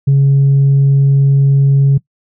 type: tone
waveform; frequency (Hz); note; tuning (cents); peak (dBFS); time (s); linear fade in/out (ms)
sine; 138.3; C#3; -4; -4; 0.07-1.98; 10
effects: noise-tail reverb RT60 0.1 s tail -21 dB re dry + tanh soft clip ceiling -4 dBFS